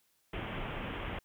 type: low-pass noise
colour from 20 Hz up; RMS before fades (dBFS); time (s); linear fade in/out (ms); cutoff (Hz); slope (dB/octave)
pink; -39; 0.33-1.19; 5; 3300; 96
effects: white hiss -73 dBFS RMS until 1.24 s